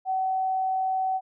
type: tone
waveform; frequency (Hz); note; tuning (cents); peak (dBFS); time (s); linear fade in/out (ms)
sine; 757; F#5; +39; -23; 0.05-1.21; 50
effects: none